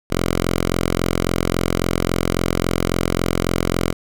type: tone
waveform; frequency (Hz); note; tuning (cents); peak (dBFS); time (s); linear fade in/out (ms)
5% pulse; 43.65; F1; 0; -6; 0.1-3.93; 10
effects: none